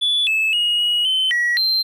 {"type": "tone with pitch steps", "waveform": "triangle", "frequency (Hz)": [3448, 2609, 2881, 2903, 3065, 1922, 4135], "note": ["A7", "E7", "F#7", "F#7", "G7", "B6", "C8"], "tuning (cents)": [-36, -18, -47, -34, -40, -48, -21], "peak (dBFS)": -13, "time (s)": [0.01, 1.83], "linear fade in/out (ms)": 20, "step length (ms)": 260, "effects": ["tanh soft clip ceiling -11 dBFS"]}